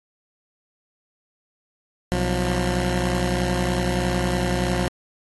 15% pulse tone pair together, 63.2 / 178.76 Hz, B1 / F3, +41 / +41 cents, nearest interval octave + tritone, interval 1800 cents, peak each -17 dBFS, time 2.12-4.88 s, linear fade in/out 0 ms, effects AAC 32 kbps

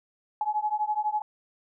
sine beating tone pair, 842 / 854 Hz, G#5 / G#5, +24 / +48 cents, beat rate 12 Hz, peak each -28 dBFS, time 0.41-1.22 s, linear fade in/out 2 ms, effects none

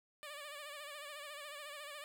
10% pulse tone with vibrato, 586 Hz, D5, 4 cents flat, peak -38 dBFS, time 0.23-2.04 s, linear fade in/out 0 ms, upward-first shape sine, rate 14 Hz, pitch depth 70 cents each way, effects none

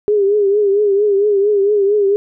sine tone with vibrato, 406.5 Hz, G#4, 37 cents flat, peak -10 dBFS, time 0.08-2.16 s, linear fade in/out 0 ms, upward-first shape triangle, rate 4.4 Hz, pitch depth 85 cents each way, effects none

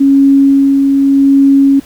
sine tone with tremolo, 275.5 Hz, C#4, 11 cents flat, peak -3 dBFS, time 0-1.8 s, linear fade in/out 10 ms, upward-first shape sine, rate 0.85 Hz, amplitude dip 30%, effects pink hiss -39 dBFS RMS until 1.85 s

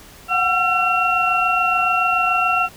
sine tone cluster, 726 / 753 / 1349 / 2733 Hz, F#5 / F#5 / E6 / F7, -33 / +30 / +40 / -38 cents, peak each -22 / -27 / -18 / -20 dBFS, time 0.28-2.69 s, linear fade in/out 50 ms, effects pink hiss -43 dBFS RMS until 2.76 s

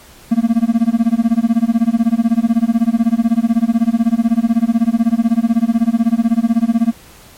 triangle tone with tremolo, 230 Hz, A#3, 23 cents flat, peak -5 dBFS, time 0.31-6.93 s, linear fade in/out 10 ms, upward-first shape sine, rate 16 Hz, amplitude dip 100%, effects pink hiss -42 dBFS RMS until 7.37 s + MP3 64 kbps

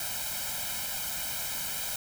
white noise with comb filter, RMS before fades -34 dBFS, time 0-1.96 s, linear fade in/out 2 ms, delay 1.3 ms, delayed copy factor +1, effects none

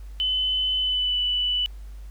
sine tone with pitch glide, 3025 to 2973 Hz, F#7 to F#7, +38 to +8 cents, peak -21 dBFS, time 0.2-1.66 s, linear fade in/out 0 ms, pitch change -30 cents, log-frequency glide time 0.78-1.19 s, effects added 50 Hz sine -36 dBFS peak until 2.1 s + pink hiss -58 dBFS RMS until 2.1 s

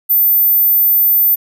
sine tone, 14080 Hz, A9, in tune, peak -8 dBFS, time 0.09-1.36 s, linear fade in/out 20 ms, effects none

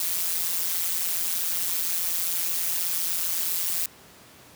blue noise with amplitude modulation, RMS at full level -23 dBFS, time 0-3.86 s, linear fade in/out 2 ms, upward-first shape sine, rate 172 Hz, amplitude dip 85%, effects pink hiss -50 dBFS RMS until 4.55 s + high-pass 100 Hz 12 dB/octave

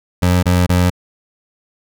25% pulse tone bursts, 89.5 Hz, F2, 43 cents sharp, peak -7 dBFS, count 3, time 0.22-0.902 s, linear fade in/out 10 ms, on 210 ms, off 26 ms, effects none

